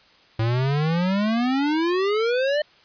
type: exponential sweep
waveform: square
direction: up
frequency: 109.8 to 610 Hz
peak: -20 dBFS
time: 0.39-2.62 s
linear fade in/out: 5 ms
effects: white hiss -54 dBFS RMS until 2.84 s + resampled to 11025 Hz